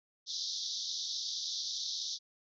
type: band-pass noise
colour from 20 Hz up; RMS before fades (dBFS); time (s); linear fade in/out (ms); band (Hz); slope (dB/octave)
pink; -38; 0.26-2.19; 50; 3500 to 6100; 96
effects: none